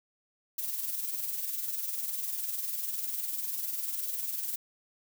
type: noise with tremolo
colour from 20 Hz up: violet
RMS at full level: -32 dBFS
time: 0.58-4.56 s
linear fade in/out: 5 ms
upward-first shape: sine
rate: 20 Hz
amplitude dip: 55%
effects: none